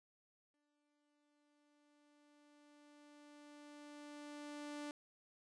sawtooth tone with exponential growth, 293.8 Hz, D4, 1 cent sharp, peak -40 dBFS, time 0.54-4.91 s, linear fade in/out 1 ms, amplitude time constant 950 ms, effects resampled to 22050 Hz

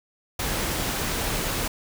pink noise, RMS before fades -27 dBFS, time 0.39-1.68 s, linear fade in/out 5 ms, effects none

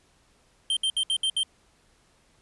square tone bursts, 3141 Hz, G7, 3 cents sharp, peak -23 dBFS, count 6, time 0.7-1.432 s, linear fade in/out 2 ms, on 67 ms, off 66 ms, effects pink hiss -63 dBFS RMS until 2.41 s + resampled to 24000 Hz

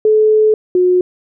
sine tone pair in turn, 431.2 / 362.6 Hz, A4 / F#4, -35 / -35 cents, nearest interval minor third, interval 300 cents, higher first, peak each -7 / -8 dBFS, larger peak first, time 0.05-0.54 / 0.75-1.01 s, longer first, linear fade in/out 2 ms, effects none

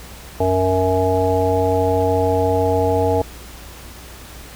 harmonic tone, 93.1 Hz, F#2, 11 cents sharp, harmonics 1 / 3 / 5 / 7 / 9, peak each -21 / -24 / -18 / -21 / -22 dBFS, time 0.4-3.22 s, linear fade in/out 5 ms, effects added 60 Hz sine -39 dBFS peak until 4.55 s + pink hiss -39 dBFS RMS until 4.55 s

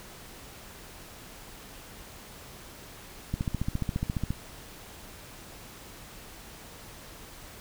click train, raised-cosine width 5 ms, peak -16 dBFS, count 15, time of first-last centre 3.34-4.306 s, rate 14.5 Hz, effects pink hiss -47 dBFS RMS until 7.6 s

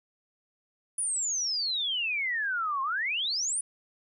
sine exponential two-way sweep, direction down then up, 9956 to 1047 to 9956 Hz, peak -27 dBFS, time 0.98-3.61 s, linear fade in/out 5 ms, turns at 2.82 s, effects none

